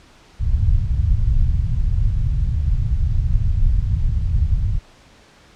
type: low-pass noise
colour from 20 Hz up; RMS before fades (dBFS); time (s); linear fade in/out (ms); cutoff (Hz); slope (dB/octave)
pink; -17; 0.39-4.8; 50; 110; 24
effects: pink hiss -49 dBFS RMS until 5.55 s + low-pass 6000 Hz 12 dB/octave

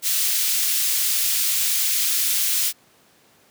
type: high-pass noise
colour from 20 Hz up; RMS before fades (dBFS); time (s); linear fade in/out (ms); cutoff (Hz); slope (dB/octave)
white; -21; 0.02-2.73; 50; 2700; 12
effects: pink hiss -56 dBFS RMS until 3.5 s + high-pass 150 Hz 12 dB/octave

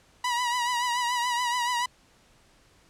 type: tone with vibrato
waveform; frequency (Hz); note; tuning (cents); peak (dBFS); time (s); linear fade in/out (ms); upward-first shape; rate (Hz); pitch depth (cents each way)
sawtooth; 972; B5; -28; -21; 0.24-1.86; 5; triangle; 7; 62
effects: pink hiss -60 dBFS RMS until 2.89 s + low-pass 9000 Hz 12 dB/octave

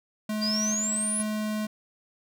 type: tone with tremolo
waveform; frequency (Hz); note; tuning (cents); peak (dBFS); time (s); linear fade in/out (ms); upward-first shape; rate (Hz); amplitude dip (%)
square; 213.9; A3; -49; -28; 0.29-1.67; 5; square; 1.1; 35
type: exponential sweep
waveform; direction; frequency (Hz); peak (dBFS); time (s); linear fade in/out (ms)
sine; up; 4699 to 10548; -26; 0.41-1.23; 20
effects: none

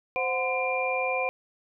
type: tone cluster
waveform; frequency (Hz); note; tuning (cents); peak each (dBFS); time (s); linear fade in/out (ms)
sine; 519 / 736 / 1026 / 2387; C5 / F#5 / C6 / D7; -14 / -9 / -34 / +28; -29 / -31 / -34 / -29; 0.16-1.29; 0
effects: none

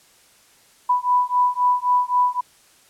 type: beating tone pair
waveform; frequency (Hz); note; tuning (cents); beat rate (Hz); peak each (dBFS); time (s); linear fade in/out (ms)
sine; 987.8 / 991.6; B5 / B5; 0 / +7; 3.8; -19; 0.89-2.41; 10
effects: white hiss -54 dBFS RMS until 2.89 s + low-pass 11000 Hz 12 dB/octave

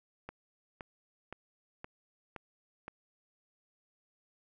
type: click train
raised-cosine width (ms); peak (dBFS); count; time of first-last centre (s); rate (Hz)
0.5; -27; 6; 0.29-2.881; 1.93
effects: none

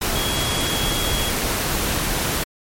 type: tone in noise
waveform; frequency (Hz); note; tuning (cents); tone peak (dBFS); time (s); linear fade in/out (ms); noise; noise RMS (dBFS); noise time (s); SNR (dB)
sine; 3322; G#7; 0; -26; 0.15-1.3; 10; pink; -22; 0.01-2.44; -7
effects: MP3 64 kbps

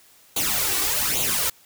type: noise with flanger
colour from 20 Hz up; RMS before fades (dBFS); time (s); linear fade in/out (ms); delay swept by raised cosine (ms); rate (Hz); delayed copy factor
white; -23; 0.36-1.5; 5; 0.28 to 2.68; 1.2; +0.75
effects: white hiss -54 dBFS RMS until 1.65 s

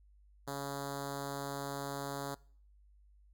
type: tone with notch filter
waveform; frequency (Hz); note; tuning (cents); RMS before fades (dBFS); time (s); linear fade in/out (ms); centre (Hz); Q
5% pulse; 140; C#3; +18; -40; 0.47-2.35; 10; 2300; 0.69
effects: noise-tail reverb RT60 0.5 s tail -22 dB re dry + added 50 Hz sine -60 dBFS peak until 3.33 s

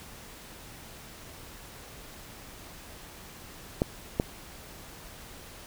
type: clicks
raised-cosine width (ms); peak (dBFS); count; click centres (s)
2; -10; 2; 3.819 / 4.199
effects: pink hiss -47 dBFS RMS until 5.66 s

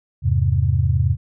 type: chord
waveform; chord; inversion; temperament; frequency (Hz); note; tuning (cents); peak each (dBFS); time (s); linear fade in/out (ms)
sine; E augmented; none; equal with one note detuned; 82.41 / 101.45 / 130.81; E2 / G#2 / B#2; 0 / -40 / 0; -19; 0.22-1.17; 50
effects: none

